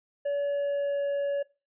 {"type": "tone with pitch glide", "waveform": "triangle", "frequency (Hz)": [570, 565.4], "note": ["C#5", "C#5"], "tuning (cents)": [48, 34], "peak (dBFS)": -24, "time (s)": [0.25, 1.43], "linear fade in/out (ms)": 10, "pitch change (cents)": -14, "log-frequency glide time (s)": [0.43, 1.05], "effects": ["noise-tail reverb RT60 0.3 s tail -22 dB re dry", "resampled to 8000 Hz"]}